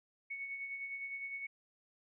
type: tone with tremolo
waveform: sine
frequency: 2217 Hz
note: C#7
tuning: in tune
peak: -38 dBFS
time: 0.3-1.47 s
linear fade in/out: 10 ms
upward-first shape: sine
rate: 9.8 Hz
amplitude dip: 45%
effects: none